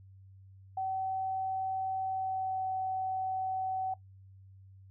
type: tone with pitch glide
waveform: sine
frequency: 762 to 756.7 Hz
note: G5 to F#5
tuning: -49 to +39 cents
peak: -31 dBFS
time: 0.77-3.94 s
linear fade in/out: 5 ms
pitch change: -12 cents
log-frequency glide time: 2.04-2.67 s
effects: noise-tail reverb RT60 0.1 s tail -17 dB re dry + added 96 Hz sine -52 dBFS peak until 4.9 s